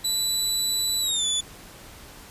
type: tone with pitch glide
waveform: 25% pulse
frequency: 3962 to 3469 Hz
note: B7 to A7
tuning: +5 to -25 cents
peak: -18 dBFS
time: 0.04-1.41 s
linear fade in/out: 10 ms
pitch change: -230 cents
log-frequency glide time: 1.01-1.25 s
effects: pink hiss -45 dBFS RMS until 2.3 s + resampled to 32000 Hz